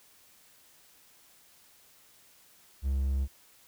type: tone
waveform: triangle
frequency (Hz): 67.6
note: C#2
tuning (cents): -43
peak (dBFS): -24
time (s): 2.82-3.28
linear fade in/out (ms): 50
effects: white hiss -60 dBFS RMS until 3.67 s